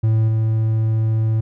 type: tone with level steps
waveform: triangle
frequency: 110.7 Hz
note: A2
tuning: 11 cents sharp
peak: -11 / -13 dBFS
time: 0.03-1.41 s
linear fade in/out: 10 ms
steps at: 0.28 s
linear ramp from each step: 2 ms
effects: none